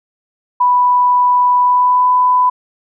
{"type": "tone with pitch glide", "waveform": "sine", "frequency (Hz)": [987.8, 998.7], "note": ["B5", "B5"], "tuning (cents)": [0, 19], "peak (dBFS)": -8, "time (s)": [0.6, 2.5], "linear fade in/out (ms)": 10, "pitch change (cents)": 19, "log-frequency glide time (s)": [1.6, 2.09], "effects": []}